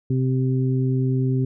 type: harmonic tone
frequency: 130 Hz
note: C3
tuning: 11 cents flat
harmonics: 1 / 2 / 3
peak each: -19 / -25 / -29 dBFS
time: 0.1-1.45 s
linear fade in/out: 5 ms
effects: none